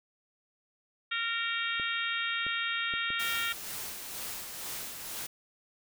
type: harmonic tone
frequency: 461.9 Hz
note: A#4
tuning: 16 cents flat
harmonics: 3 / 4 / 5 / 6 / 7 / 8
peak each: -35 / -36 / -37 / -38 / -38 / -39 dBFS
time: 1.11-3.53 s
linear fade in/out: 10 ms
type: clicks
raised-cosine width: 2 ms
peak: -31 dBFS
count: 4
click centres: 1.798 / 2.466 / 2.938 / 3.104 s
type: noise with tremolo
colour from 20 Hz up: white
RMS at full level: -38 dBFS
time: 3.19-5.27 s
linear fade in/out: 10 ms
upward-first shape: sine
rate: 2.1 Hz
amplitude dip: 40%
effects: none